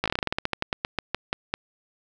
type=slowing click train; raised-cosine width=0.3 ms; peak=-8 dBFS; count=20; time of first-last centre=0.04-1.54 s; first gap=17 ms; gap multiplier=1.15; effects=none